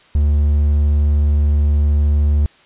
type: tone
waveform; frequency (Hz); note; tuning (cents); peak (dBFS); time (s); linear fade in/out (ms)
triangle; 73.4; D2; 0; -9; 0.15-2.46; 0
effects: white hiss -49 dBFS RMS until 2.65 s + resampled to 8000 Hz